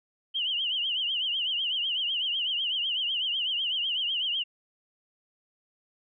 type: tone with vibrato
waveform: sine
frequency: 3010 Hz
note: F#7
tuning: 29 cents sharp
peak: -26 dBFS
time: 0.34-4.44 s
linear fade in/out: 20 ms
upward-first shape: triangle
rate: 8 Hz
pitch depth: 150 cents each way
effects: none